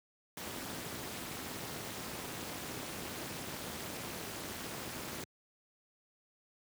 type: noise with amplitude modulation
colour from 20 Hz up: pink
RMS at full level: -38 dBFS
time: 0.37-5.24 s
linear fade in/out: 2 ms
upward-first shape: sine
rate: 292 Hz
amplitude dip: 90%
effects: high-pass 100 Hz 12 dB/octave